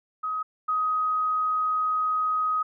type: tone pair in turn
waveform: sine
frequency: 1264 / 1257.4 Hz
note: D#6 / D#6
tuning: +27 / +18 cents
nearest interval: unison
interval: 9 cents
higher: first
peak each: -26 / -22 dBFS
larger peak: second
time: 0.23-0.43 / 0.68-2.63 s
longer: second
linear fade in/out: 10 ms
effects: none